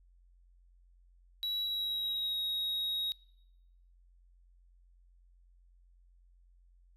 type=tone with pitch glide; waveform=triangle; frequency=3900 to 3787 Hz; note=B7 to A#7; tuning=-23 to +27 cents; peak=-31 dBFS; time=1.43-3.12 s; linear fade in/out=0 ms; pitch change=-50 cents; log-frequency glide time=1.61-2.38 s; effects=noise-tail reverb RT60 0.9 s tail -23 dB re dry + added 44 Hz sine -60 dBFS peak until 6.96 s